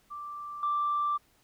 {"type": "tone with level steps", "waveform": "sine", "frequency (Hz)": 1174.7, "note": "D6", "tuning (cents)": 0, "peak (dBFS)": [-37, -25], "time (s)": [0.1, 1.18], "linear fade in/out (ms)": 20, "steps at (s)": 0.63, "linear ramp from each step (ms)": 2, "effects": ["tanh soft clip ceiling -21 dBFS", "pink hiss -66 dBFS RMS until 1.43 s"]}